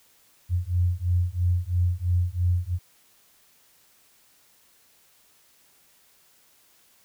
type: beating tone pair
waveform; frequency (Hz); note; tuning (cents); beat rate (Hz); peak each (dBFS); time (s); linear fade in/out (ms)
sine; 87.3 / 90.3; F2 / F#2; 0 / -42; 3; -24; 0.49-2.79; 50
effects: white hiss -60 dBFS RMS until 7.04 s